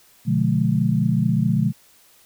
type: chord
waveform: sine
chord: B diminished seventh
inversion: none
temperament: just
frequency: 123.47 / 148.16 / 177.8 / 213.4 Hz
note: B2 / D3 / F3 / Ab3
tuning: 0 / +16 / +31 / +47 cents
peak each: -22 dBFS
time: 0.25-1.73 s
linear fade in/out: 50 ms
effects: white hiss -54 dBFS RMS until 2.25 s